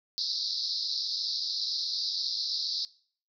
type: band-pass noise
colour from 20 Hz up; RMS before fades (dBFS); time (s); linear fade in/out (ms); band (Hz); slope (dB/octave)
white; -32; 0.18-2.85; 0; 3900 to 5200; 96
effects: noise-tail reverb RT60 0.5 s tail -21 dB re dry